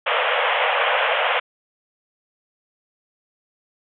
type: band-pass noise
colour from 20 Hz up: pink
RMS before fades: -20 dBFS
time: 0.06-1.4 s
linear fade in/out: 10 ms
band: 480 to 3300 Hz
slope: 96 dB/octave
effects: none